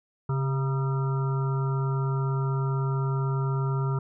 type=harmonic tone with a mistuned harmonic; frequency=135.4 Hz; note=C#3; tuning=40 cents flat; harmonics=1 / 3 / 5 / 7 / 9 / 10; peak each=-24 / -35 / -46 / -38 / -40 / -40 dBFS; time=0.29-3.99 s; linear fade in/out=5 ms; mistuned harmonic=3; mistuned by=-37 cents; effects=none